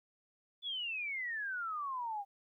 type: exponential sweep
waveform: sine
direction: down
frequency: 3490 to 784 Hz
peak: -36 dBFS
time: 0.62-2.25 s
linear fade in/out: 50 ms
effects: 13-bit